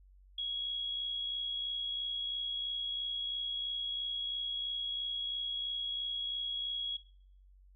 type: tone with amplitude modulation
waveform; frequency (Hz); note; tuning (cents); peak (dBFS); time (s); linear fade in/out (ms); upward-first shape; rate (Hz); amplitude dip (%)
sine; 3322; G#7; 0; -32; 0.38-6.97; 5; sine; 63; 40
effects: noise-tail reverb RT60 0.6 s tail -17 dB re dry + added 47 Hz sine -57 dBFS peak until 7.75 s